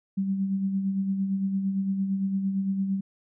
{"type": "tone with tremolo", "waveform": "sine", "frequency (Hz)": 194.1, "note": "G3", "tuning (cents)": -17, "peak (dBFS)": -22, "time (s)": [0.17, 3.01], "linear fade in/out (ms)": 10, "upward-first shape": "sine", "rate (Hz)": 8.8, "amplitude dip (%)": 45, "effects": []}